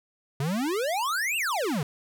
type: exponential two-way sweep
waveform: square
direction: up then down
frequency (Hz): 130.81 to 2865 to 130.81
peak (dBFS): -26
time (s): 0.4-1.83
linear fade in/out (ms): 2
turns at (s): 1.37
effects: none